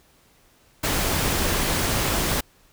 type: noise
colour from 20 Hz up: pink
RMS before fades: -23 dBFS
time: 0.83-2.41 s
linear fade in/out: 10 ms
effects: pink hiss -58 dBFS RMS until 2.72 s